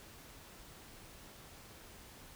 silence, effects pink hiss -55 dBFS RMS until 2.35 s

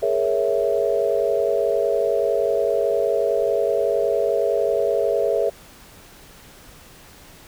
sine chord, A# half-diminished seventh, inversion third, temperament equal, 415.3 / 466.2 / 554.4 / 659.3 Hz, G#4 / A#4 / C#5 / E5, 0 / 0 / 0 / 0 cents, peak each -23 dBFS, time 0.02-5.5 s, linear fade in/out 10 ms, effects pink hiss -46 dBFS RMS until 7.47 s

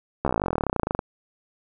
slowing click train, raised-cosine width 1 ms, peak -9 dBFS, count 30, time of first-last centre 0.25-0.992 s, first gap 14 ms, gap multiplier 1.04, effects none

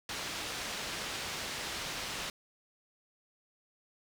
white low-pass noise, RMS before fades -39 dBFS, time 0.09-2.3 s, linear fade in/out 2 ms, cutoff 4800 Hz, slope 12 dB/octave, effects none

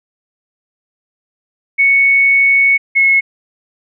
sine tone pair in turn, 2217 / 2181 Hz, C#7 / C#7, 0 / -29 cents, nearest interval unison, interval 29 cents, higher first, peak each -7 dBFS, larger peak neither, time 1.78-2.78 / 2.95-3.21 s, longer first, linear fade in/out 20 ms, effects none

